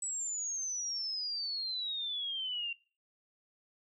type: exponential sweep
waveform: sine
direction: down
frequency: 7930 to 2744 Hz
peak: -34 dBFS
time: 0.02-2.73 s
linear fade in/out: 5 ms
effects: noise-tail reverb RT60 0.4 s tail -23 dB re dry